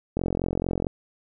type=click train; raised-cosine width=2 ms; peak=-12 dBFS; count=32; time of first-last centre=0.17-0.868 s; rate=44.4 Hz; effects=none